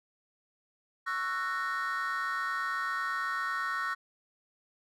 triangle chord, F# dominant seventh, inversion second, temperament just, 1110 / 1332 / 1480 / 1850 Hz, C#6 / E6 / F#6 / A#6, +2 / +18 / 0 / -14 cents, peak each -33 dBFS, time 1.06-3.95 s, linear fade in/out 20 ms, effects tanh soft clip ceiling -24 dBFS

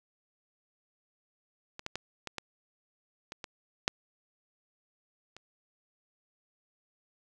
clicks, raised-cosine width 0.2 ms, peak -24 / -18 / -17 / -20 / -18 / -23 / -22 / -8 / -30 dBFS, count 9, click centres 1.794 / 1.864 / 1.956 / 2.273 / 2.383 / 3.321 / 3.442 / 3.879 / 5.366 s, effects none

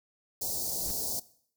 white band-stop noise, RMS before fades -33 dBFS, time 0.41-1.2 s, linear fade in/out 10 ms, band 830 to 4400 Hz, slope 48 dB/octave
brown noise with exponential growth, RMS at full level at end -33 dBFS, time 0.76-0.91 s, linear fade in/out 2 ms, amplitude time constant 31 ms
effects noise-tail reverb RT60 0.6 s tail -19 dB re dry

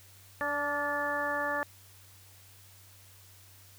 harmonic tone with a mistuned harmonic, 290.4 Hz, D4, 19 cents flat, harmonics 1 / 2 / 3 / 4 / 5 / 6, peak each -42 / -35 / -37 / -36 / -40 / -33 dBFS, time 0.41-1.63 s, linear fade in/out 0 ms, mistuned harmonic 5, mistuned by -33 cents, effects added 96 Hz sine -57 dBFS peak until 3.78 s + white hiss -57 dBFS RMS until 3.78 s

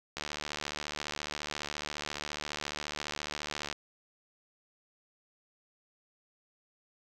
click train, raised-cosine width 0.2 ms, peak -18 dBFS, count 266, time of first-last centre 0.17-3.727 s, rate 74.5 Hz, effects none

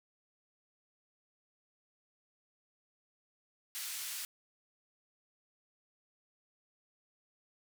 white band-pass noise, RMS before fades -41 dBFS, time 3.75-4.25 s, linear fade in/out 0 ms, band 1700 to 15000 Hz, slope 12 dB/octave, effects none

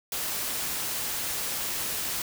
white noise, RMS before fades -31 dBFS, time 0.12-2.22 s, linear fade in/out 2 ms, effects none

